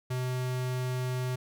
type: tone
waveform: square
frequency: 127 Hz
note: B2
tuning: 49 cents sharp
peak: -30 dBFS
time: 0.1-1.36 s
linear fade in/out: 10 ms
effects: none

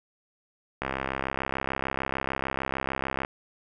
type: click train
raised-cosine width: 0.5 ms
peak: -13 dBFS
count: 163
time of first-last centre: 0.82-3.249 s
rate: 66.7 Hz
effects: none

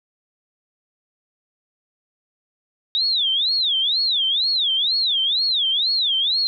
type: tone with vibrato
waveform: sine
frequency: 3669 Hz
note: A#7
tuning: 28 cents flat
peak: -17 dBFS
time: 2.95-6.47 s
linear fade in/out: 0 ms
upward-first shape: sine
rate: 2.1 Hz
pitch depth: 290 cents each way
effects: none

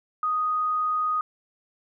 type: tone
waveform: sine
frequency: 1244.5 Hz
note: D#6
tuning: in tune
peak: -22 dBFS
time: 0.23-1.21 s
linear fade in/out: 2 ms
effects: none

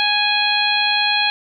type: harmonic tone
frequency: 830.6 Hz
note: G#5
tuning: in tune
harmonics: 1 / 2 / 3 / 4 / 5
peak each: -22 / -23 / -20 / -21 / -21 dBFS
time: 0-1.3 s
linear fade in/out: 0 ms
effects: none

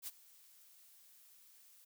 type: noise with ADSR envelope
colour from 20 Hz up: blue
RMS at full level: -42 dBFS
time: 0.02-1.85 s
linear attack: 54 ms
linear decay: 29 ms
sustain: -21 dB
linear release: 10 ms
effects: none

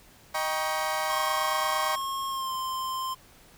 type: chord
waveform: 30% pulse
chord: Eb dominant seventh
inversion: none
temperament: equal with one note detuned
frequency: 622.3 / 784 / 951.4 / 1108.7 Hz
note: Eb5 / G5 / Bb5 / Db6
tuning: 0 / 0 / +35 / 0 cents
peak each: -30 dBFS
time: 0.34-1.96 s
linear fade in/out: 10 ms
type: tone with pitch glide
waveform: square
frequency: 1080 to 1045 Hz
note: C#6 to C6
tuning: -45 to -2 cents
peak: -30 dBFS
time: 1.09-3.15 s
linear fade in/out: 20 ms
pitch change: -57 cents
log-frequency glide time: 2.29-2.54 s
type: clicks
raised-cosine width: 0.3 ms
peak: -35 dBFS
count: 4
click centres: 1.437 / 1.609 / 1.976 / 2.014 s
effects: pink hiss -55 dBFS RMS until 3.57 s

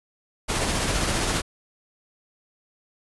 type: noise with tremolo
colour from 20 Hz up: pink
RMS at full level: -23 dBFS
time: 0.48-1.42 s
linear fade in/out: 20 ms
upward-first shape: sine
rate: 15 Hz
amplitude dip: 30%
effects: resampled to 24000 Hz

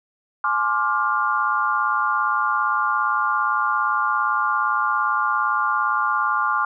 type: chord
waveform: sine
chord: D half-diminished seventh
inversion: second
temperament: just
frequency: 845.8 / 1057.2 / 1174.7 / 1409.6 Hz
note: Ab5 / C6 / D6 / F6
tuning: +31 / +18 / 0 / +16 cents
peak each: -27 / -24 / -22 / -23 dBFS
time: 0.44-6.65 s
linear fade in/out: 2 ms
effects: none

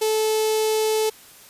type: tone with notch filter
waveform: sawtooth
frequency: 435.2 Hz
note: A4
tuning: 19 cents flat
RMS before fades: -21 dBFS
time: 0.01-1.1 s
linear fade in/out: 10 ms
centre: 1500 Hz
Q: 0.63
effects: white hiss -47 dBFS RMS until 1.49 s + resampled to 32000 Hz

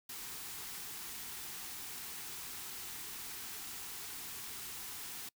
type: band-stop noise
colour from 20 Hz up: white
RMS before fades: -45 dBFS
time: 0.09-5.29 s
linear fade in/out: 5 ms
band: 480 to 700 Hz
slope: 96 dB/octave
effects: noise-tail reverb RT60 0.1 s tail -25 dB re dry

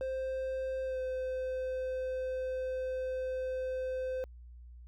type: tone with pitch glide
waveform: triangle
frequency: 524 to 515.3 Hz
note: C5 to C5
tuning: +2 to -27 cents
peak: -31 dBFS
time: 0.01-4.24 s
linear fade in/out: 0 ms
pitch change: -29 cents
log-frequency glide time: 0.85-0.99 s
effects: added 60 Hz sine -48 dBFS peak until 4.87 s

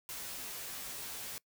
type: noise with comb filter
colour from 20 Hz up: white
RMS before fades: -43 dBFS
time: 0.09-1.38 s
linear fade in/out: 0 ms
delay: 13 ms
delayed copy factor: -0.8
effects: noise-tail reverb RT60 0.1 s tail -23 dB re dry

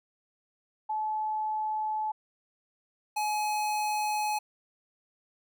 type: tone pair in turn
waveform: sine / square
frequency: 862 / 845.7 Hz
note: A5 / G#5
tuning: -36 / +31 cents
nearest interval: unison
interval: 33 cents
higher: first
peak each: -28 dBFS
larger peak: neither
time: 0.89-2.12 / 3.16-4.39 s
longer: neither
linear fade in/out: 10 ms
effects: none

